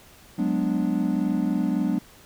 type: chord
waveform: triangle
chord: G# half-diminished seventh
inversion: third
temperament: equal with one note detuned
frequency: 185 / 208.7 / 246.9 / 293.7 Hz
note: F#3 / G#3 / B3 / D4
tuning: 0 / +9 / 0 / 0 cents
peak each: -25 dBFS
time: 0.38-1.99 s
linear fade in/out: 10 ms
effects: pink hiss -51 dBFS RMS until 2.25 s